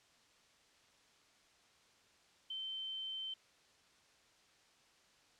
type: tone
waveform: sine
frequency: 3094 Hz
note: G7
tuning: 23 cents flat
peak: -40 dBFS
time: 2.5-3.34 s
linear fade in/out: 5 ms
effects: white hiss -68 dBFS RMS until 5.39 s + low-pass 6000 Hz 12 dB/octave